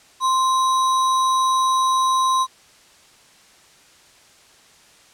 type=tone with sample-and-hold; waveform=sine; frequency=1046.5 Hz; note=C6; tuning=in tune; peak=-15 dBFS; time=0.2-2.47 s; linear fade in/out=50 ms; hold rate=4900 Hz; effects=white hiss -51 dBFS RMS until 5.13 s + low-pass 8000 Hz 12 dB/octave